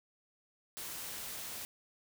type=noise; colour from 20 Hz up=white; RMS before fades=-43 dBFS; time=0.77-1.65 s; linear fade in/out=0 ms; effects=none